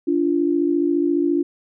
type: tone pair together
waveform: sine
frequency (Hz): 289.7 / 344.2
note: D4 / F4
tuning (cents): -24 / -25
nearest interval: minor third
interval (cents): 299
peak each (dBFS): -19 / -19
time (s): 0.07-1.43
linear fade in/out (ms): 10
effects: none